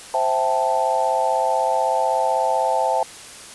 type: chord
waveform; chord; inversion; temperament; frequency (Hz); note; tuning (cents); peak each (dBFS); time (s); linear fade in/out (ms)
sine; A minor seventh; first; equal; 523.3 / 659.3 / 784 / 880; C5 / E5 / G5 / A5; 0 / 0 / 0 / 0; -24 / -23 / -23 / -21; 0.14-3.03; 2
effects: white hiss -39 dBFS RMS until 3.54 s + resampled to 24000 Hz